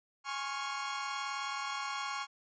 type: chord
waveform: sawtooth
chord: Db major seventh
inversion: second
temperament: equal with one note detuned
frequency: 830.6 / 1069.7 / 1108.7 / 1396.9 Hz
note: Ab5 / C6 / Db6 / F6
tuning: 0 / +38 / 0 / 0 cents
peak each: -38 / -40 / -35 / -39 dBFS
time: 0.24-2.27 s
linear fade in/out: 50 ms
effects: resampled to 16000 Hz